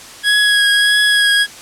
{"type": "tone with vibrato", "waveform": "25% pulse", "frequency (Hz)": 1661.2, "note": "G#6", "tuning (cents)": 0, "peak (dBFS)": -6, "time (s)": [0.23, 1.47], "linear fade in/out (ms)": 50, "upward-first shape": "triangle", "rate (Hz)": 1.6, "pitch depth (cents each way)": 20, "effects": ["white hiss -35 dBFS RMS until 1.61 s", "low-pass 9000 Hz 12 dB/octave"]}